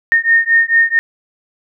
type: beating tone pair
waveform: sine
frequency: 1833 / 1837.5 Hz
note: A#6 / A#6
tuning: -30 / -25 cents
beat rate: 4.5 Hz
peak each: -12 dBFS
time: 0.12-0.99 s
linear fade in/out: 0 ms
effects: none